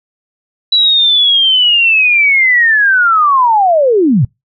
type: linear sweep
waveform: sine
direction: down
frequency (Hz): 3951 to 102.9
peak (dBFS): -6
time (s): 0.72-4.25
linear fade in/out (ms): 5
effects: noise-tail reverb RT60 0.2 s tail -26 dB re dry